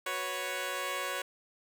10% pulse chord, F# suspended fourth, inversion none, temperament equal, 370 / 493.9 / 554.4 Hz, F#4 / B4 / C#5, 0 / 0 / 0 cents, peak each -33 / -31 / -27 dBFS, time 0.06-1.22 s, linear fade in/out 5 ms, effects none

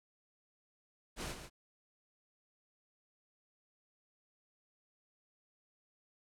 pink noise with echo, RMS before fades -41 dBFS, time 1.16-1.36 s, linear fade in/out 50 ms, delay 140 ms, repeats 1, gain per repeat -8 dB, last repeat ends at 1.5 s, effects low-pass 10000 Hz 12 dB/octave

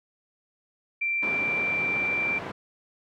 sine tone, 2354 Hz, D7, 3 cents sharp, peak -24 dBFS, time 1.01-2.39 s, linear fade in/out 10 ms
pink band-pass noise, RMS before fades -36 dBFS, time 1.22-2.52 s, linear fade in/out 10 ms, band 180 to 1800 Hz, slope 12 dB/octave
effects none

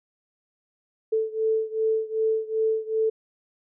sine beating tone pair, 440 / 442.6 Hz, A4 / A4, 0 / +10 cents, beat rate 2.6 Hz, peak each -24 / -26 dBFS, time 1.12-3.1 s, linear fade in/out 10 ms, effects none

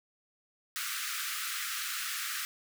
pink high-pass noise, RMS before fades -36 dBFS, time 0.76-2.45 s, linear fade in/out 0 ms, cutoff 1200 Hz, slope 96 dB/octave, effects none

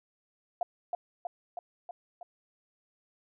sine tone with echo, 704 Hz, F5, 14 cents sharp, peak -26 dBFS, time 0.61-0.63 s, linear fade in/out 2 ms, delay 320 ms, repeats 5, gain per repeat -3 dB, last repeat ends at 2.23 s, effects none

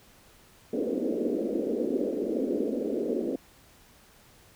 pink band-pass noise, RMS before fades -29 dBFS, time 0.73-3.36 s, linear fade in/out 5 ms, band 230 to 530 Hz, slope 48 dB/octave, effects pink hiss -57 dBFS RMS until 4.55 s

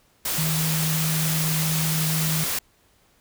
sine tone in noise, 158.4 Hz, D#3, 31 cents sharp, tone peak -23 dBFS, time 0.38-2.44 s, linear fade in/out 5 ms, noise white, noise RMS -26 dBFS, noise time 0.25-2.59 s, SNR 0 dB, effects pink hiss -61 dBFS RMS until 3.2 s

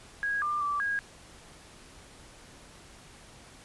sine tone with pitch steps, 1647 / 1193 / 1163 / 1638 Hz, G#6 / D6 / D6 / G#6, -15 / +27 / -17 / -24 cents, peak -27 dBFS, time 0.23-0.99 s, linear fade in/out 0 ms, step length 190 ms, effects pink hiss -52 dBFS RMS until 3.64 s + resampled to 24000 Hz

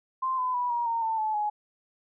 sine tone with pitch steps, 1044 / 1011.9 / 980.9 / 950.7 / 921.5 / 893.2 / 865.8 / 839.2 Hz, C6 / B5 / B5 / A#5 / A#5 / A5 / A5 / G#5, -4 / +42 / -12 / +34 / -20 / +26 / -28 / +18 cents, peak -25 dBFS, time 0.22-1.5 s, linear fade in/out 10 ms, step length 160 ms, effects none

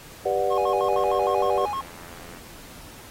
sine chord, G major seventh, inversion none, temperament just, 392 / 490 / 588 / 735 Hz, G4 / B4 / D5 / F#5, 0 / -14 / +2 / -12 cents, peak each -26 dBFS, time 0.25-1.66 s, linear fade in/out 10 ms
triangle tone with vibrato, 946 Hz, A#5, 25 cents sharp, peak -24 dBFS, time 0.5-1.82 s, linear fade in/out 20 ms, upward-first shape square, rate 6.5 Hz, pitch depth 230 cents each way
click train, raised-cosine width 0.5 ms, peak -30 dBFS, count 125, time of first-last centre 0.93-2.372 s, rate 86 Hz
effects pink hiss -45 dBFS RMS until 3.1 s + AAC 48 kbps

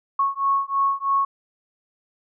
sine beating tone pair, 1100 / 1103.1 Hz, C#6 / C#6, -14 / -9 cents, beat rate 3.1 Hz, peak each -22 dBFS, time 0.19-1.25 s, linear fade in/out 5 ms, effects none

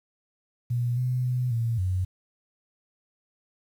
sine tone with pitch steps, 121 / 126 / 125.3 / 115.7 / 92.4 Hz, B2 / B2 / B2 / A#2 / F#2, -35 / +35 / +25 / -13 / -2 cents, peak -23 dBFS, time 0.7-2.05 s, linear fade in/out 10 ms, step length 270 ms, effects 9-bit

